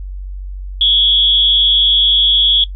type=tone with amplitude modulation; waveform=sine; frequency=3354 Hz; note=G#7; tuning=16 cents sharp; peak=-5 dBFS; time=0.81-2.64 s; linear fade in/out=2 ms; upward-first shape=sine; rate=219 Hz; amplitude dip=65%; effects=noise-tail reverb RT60 0.1 s tail -18 dB re dry + added 47 Hz sine -23 dBFS peak until 2.75 s